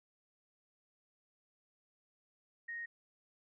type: tone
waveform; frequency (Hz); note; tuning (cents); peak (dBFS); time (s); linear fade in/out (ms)
sine; 1864.7; A#6; 0; -40; 2.68-2.86; 10
effects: none